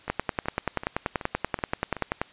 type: two click trains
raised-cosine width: 0.5 ms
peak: -19 / -9 dBFS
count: 6 / 23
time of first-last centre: 0.08-1.967 / 0.1-2.215 s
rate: 2.65 / 10.4 Hz
effects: white hiss -52 dBFS RMS until 2.32 s + resampled to 8000 Hz